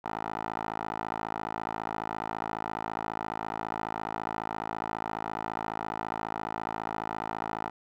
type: tone with band-pass filter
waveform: 10% pulse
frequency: 54.6 Hz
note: A1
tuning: 13 cents flat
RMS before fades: -35 dBFS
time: 0.04-7.7 s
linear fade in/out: 10 ms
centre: 960 Hz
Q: 2.1
effects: none